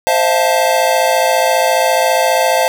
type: chord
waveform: square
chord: F major seventh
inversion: second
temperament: equal with one note detuned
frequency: 523.3 / 643.8 / 698.5 / 880 Hz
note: C5 / E5 / F5 / A5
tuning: 0 / -41 / 0 / 0 cents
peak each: -17 dBFS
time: 0.07-2.68 s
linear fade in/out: 0 ms
effects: none